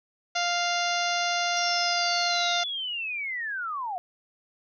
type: harmonic tone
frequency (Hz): 698.5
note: F5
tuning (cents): 0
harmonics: 1 / 2 / 3 / 4 / 5 / 6 / 7 / 8 / 9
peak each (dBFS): -28 / -31 / -33 / -34 / -35 / -36 / -36 / -37 / -38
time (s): 0.35-2.64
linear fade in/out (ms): 10
type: linear sweep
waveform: sine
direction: down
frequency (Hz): 5680 to 690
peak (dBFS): -29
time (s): 1.57-3.98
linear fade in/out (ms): 0
effects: none